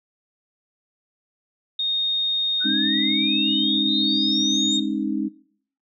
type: tone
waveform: sine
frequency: 3700 Hz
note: A#7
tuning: 14 cents flat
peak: -21 dBFS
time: 1.79-4.8 s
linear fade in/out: 5 ms
type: exponential sweep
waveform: sine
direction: up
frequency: 1463 to 7459 Hz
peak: -30 dBFS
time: 2.6-4.78 s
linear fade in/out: 20 ms
type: chord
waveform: sine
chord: Ab suspended fourth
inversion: none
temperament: equal with one note detuned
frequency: 207.7 / 270.9 / 311.1 Hz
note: Ab3 / Db4 / Eb4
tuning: 0 / -40 / 0 cents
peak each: -26 dBFS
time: 2.64-5.29 s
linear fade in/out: 20 ms
effects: noise-tail reverb RT60 0.6 s tail -20 dB re dry